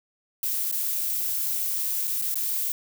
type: noise with dropouts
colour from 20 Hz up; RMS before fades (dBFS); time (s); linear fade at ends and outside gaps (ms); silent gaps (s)
violet; -27; 0.43-2.72; 1; 0.714-0.724 / 2.071-2.075 / 2.216-2.221 / 2.343-2.356
effects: none